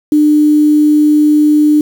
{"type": "tone with quantisation", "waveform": "sine", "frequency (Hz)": 300, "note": "D4", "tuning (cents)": 37, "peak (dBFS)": -5, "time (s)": [0.12, 1.81], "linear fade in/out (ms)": 2, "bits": 5, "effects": []}